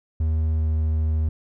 triangle tone with pitch glide, 79 to 78.41 Hz, D#2 to D#2, +27 to +14 cents, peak -17 dBFS, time 0.2-1.29 s, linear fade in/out 5 ms, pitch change -13 cents, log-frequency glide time 0.56-0.62 s, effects none

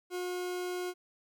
40% pulse tone, 360 Hz, F#4, 47 cents flat, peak -33 dBFS, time 0.1-0.94 s, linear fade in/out 50 ms, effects none

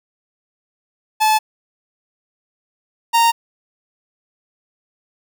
45% pulse tone pair in turn, 866 / 926.5 Hz, A5 / A#5, -28 / -11 cents, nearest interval minor second, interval 117 cents, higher second, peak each -12 / -11 dBFS, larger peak second, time 1.2-1.39 / 3.13-3.32 s, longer neither, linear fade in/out 20 ms, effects none

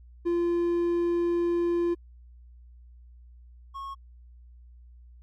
triangle tone pair in turn, 344.6 / 1094 Hz, F4 / C#6, -23 / -23 cents, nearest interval octave + minor sixth, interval 2000 cents, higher second, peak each -21 / -33 dBFS, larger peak first, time 0.25-1.95 / 3.74-3.95 s, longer first, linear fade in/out 20 ms, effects added 60 Hz sine -48 dBFS peak until 5.22 s + AAC 64 kbps

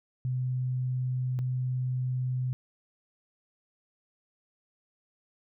sine tone pair in turn, 127.3 / 127.3 Hz, C3 / C3, -47 / -47 cents, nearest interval unison, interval 0 cents, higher neither, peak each -27 dBFS, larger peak neither, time 0.25-1.39 / 1.39-2.53 s, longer neither, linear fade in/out 0 ms, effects none

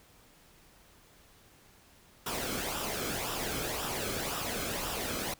pink noise with flanger, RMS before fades -35 dBFS, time 2.26-5.34 s, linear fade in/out 5 ms, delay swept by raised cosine 0.46 to 1.1 ms, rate 1.9 Hz, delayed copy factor -0.55, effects pink hiss -60 dBFS RMS until 5.39 s

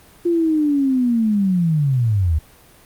sine linear sweep, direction down, 349.2 to 72.6 Hz, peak -14 dBFS, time 0.25-2.39 s, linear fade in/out 10 ms, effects pink hiss -48 dBFS RMS until 2.85 s + Opus 32 kbps

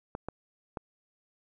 clicks, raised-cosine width 1 ms, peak -21 dBFS, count 3, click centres 0.151 / 0.286 / 0.772 s, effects none

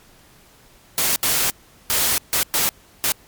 white noise bursts at uneven times, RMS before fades -19 dBFS, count 6, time 0.98-1.16 / 1.23-1.5 / 1.9-2.18 / 2.33-2.43 / 2.54-2.69 / 3.04-3.12 s, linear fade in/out 0 ms, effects pink hiss -51 dBFS RMS until 3.27 s + MP3 96 kbps

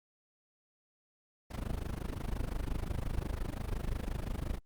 brown noise with amplitude modulation, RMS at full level -32 dBFS, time 1.5-4.59 s, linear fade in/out 20 ms, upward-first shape sine, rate 25.7 Hz, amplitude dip 90%, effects Opus 48 kbps

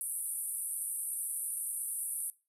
pink band-pass noise, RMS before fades -37 dBFS, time 0.01-2.3 s, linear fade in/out 0 ms, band 8900 to 12000 Hz, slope 96 dB/octave, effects noise-tail reverb RT60 0.3 s tail -20 dB re dry

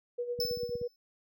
sine tone with tremolo, 484.1 Hz, B4, 35 cents flat, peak -30 dBFS, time 0.18-0.88 s, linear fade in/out 10 ms, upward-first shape sine, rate 9.4 Hz, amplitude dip 65%
click train, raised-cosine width 5 ms, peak -30 dBFS, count 8, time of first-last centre 0.39-0.814 s, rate 16.5 Hz
square tone with exponential decay, 5270 Hz, E8, 1 cent flat, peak -29 dBFS, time 0.4-0.96 s, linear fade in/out 2 ms, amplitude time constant 120 ms
effects high-pass 80 Hz 12 dB/octave

